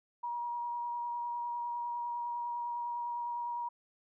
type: tone with vibrato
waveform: sine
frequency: 954 Hz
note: A#5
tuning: 40 cents sharp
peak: -34 dBFS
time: 0.23-3.69 s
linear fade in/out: 10 ms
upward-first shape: sine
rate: 9.9 Hz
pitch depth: 12 cents each way
effects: none